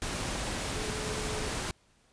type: tone in noise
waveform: sine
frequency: 428.4 Hz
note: A4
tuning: 46 cents flat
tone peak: -39 dBFS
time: 0.76-1.48 s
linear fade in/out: 0 ms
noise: pink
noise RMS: -34 dBFS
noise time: 0.02-1.71 s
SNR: -8 dB
effects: pink hiss -66 dBFS RMS until 2.12 s + resampled to 22050 Hz